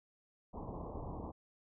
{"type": "low-pass noise", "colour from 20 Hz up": "pink", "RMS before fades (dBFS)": -44, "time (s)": [0.53, 1.32], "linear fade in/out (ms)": 20, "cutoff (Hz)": 1100, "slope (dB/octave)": 96, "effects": []}